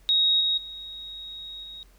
sine tone with level steps, 3774 Hz, A#7, 21 cents sharp, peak -18 / -21 / -36 / -38 dBFS, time 0.09-1.83 s, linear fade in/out 0 ms, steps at 0.4 / 0.57 / 1.63 s, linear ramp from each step 10 ms, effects added 45 Hz sine -53 dBFS peak until 1.98 s + pink hiss -61 dBFS RMS until 1.98 s

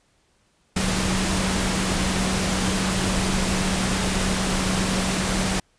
sine tone in noise, 188.4 Hz, F#3, 32 cents sharp, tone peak -25 dBFS, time 0.76-5.6 s, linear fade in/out 5 ms, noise pink, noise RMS -24 dBFS, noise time 0.76-5.6 s, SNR -4 dB, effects pink hiss -64 dBFS RMS until 5.78 s + resampled to 22050 Hz

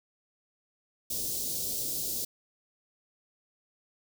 white band-stop noise, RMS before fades -33 dBFS, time 1.1-2.25 s, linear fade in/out 5 ms, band 530 to 4200 Hz, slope 24 dB/octave, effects none

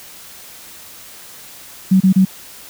sine tone bursts, 189.2 Hz, F#3, 39 cents sharp, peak -7 dBFS, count 3, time 1.91-2.252 s, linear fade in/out 10 ms, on 94 ms, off 30 ms, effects white hiss -38 dBFS RMS until 2.69 s

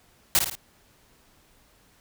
white noise with echo, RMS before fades -19 dBFS, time 0.35-0.39 s, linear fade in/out 0 ms, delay 54 ms, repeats 3, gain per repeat -6 dB, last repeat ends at 0.552 s, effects pink hiss -60 dBFS RMS until 2 s

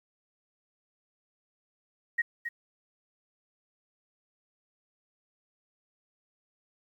sine tone with echo, 1884 Hz, A#6, 18 cents sharp, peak -23 dBFS, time 2.18-2.22 s, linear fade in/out 10 ms, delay 270 ms, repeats 1, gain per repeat -8 dB, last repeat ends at 2.49 s, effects 10-bit

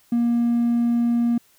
triangle tone, 236.5 Hz, A#3, 25 cents sharp, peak -14 dBFS, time 0.12-1.38 s, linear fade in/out 5 ms, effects tanh soft clip ceiling -12 dBFS + white hiss -58 dBFS RMS until 1.58 s

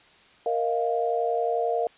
sine chord, Bb suspended fourth, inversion none, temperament equal with one note detuned, 466.2 / 627.3 / 698.5 Hz, Bb4 / Eb5 / F5, 0 / +14 / 0 cents, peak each -26 / -30 / -26 dBFS, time 0.46-1.87 s, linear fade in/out 2 ms, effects white hiss -55 dBFS RMS until 1.97 s + resampled to 8000 Hz

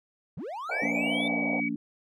triangle linear sweep, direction up, 113.6 to 3641 Hz, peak -32 dBFS, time 0.37-1.28 s, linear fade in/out 5 ms
pink band-pass noise, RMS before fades -35 dBFS, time 0.69-1.6 s, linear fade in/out 2 ms, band 480 to 790 Hz, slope 48 dB/octave
sine tone with pitch glide, 2300 to 2270 Hz, D7 to C#7, -37 to +41 cents, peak -29 dBFS, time 0.71-1.69 s, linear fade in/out 10 ms, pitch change -22 cents, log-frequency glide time 0.95-1.49 s
harmonic tone, 57.4 Hz, A#1, 26 cents flat, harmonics 3 / 4 / 5, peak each -39 / -32 / -31 dBFS, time 0.82-1.76 s, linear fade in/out 5 ms
effects none

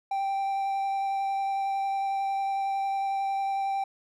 triangle tone with vibrato, 784 Hz, G5, in tune, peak -24 dBFS, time 0.11-3.84 s, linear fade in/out 5 ms, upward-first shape sine, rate 11 Hz, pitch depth 9 cents each way, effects none

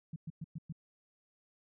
sine tone bursts, 160 Hz, D#3, 49 cents sharp, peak -38 dBFS, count 5, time 0.13-0.725 s, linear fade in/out 5 ms, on 31 ms, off 110 ms, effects none

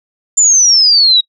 sine exponential sweep, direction down, 7240 to 3800 Hz, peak -5 dBFS, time 0.37-1.21 s, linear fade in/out 10 ms, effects noise-tail reverb RT60 0.1 s tail -26 dB re dry

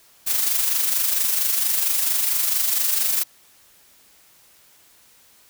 blue noise with amplitude modulation, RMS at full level -19 dBFS, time 0.26-3.24 s, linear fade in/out 20 ms, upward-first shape sine, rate 24.4 Hz, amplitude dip 45%, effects white hiss -54 dBFS RMS until 5.49 s

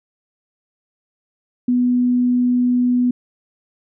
sine tone, 246.9 Hz, B3, in tune, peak -13 dBFS, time 1.68-3.11 s, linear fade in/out 5 ms, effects none

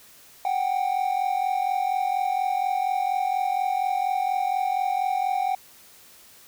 triangle tone pair together, 743 / 787.2 Hz, F#5 / G5, +7 / +7 cents, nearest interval minor second, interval 100 cents, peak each -23 dBFS, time 0.45-5.55 s, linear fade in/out 2 ms, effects white hiss -51 dBFS RMS until 6.47 s

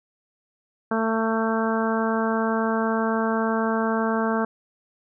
harmonic tone, 223.5 Hz, A3, 27 cents sharp, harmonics 1 / 2 / 3 / 4 / 5 / 6 / 7, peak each -24 / -27 / -29 / -30 / -31 / -32 / -32 dBFS, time 0.91-4.45 s, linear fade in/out 5 ms, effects none

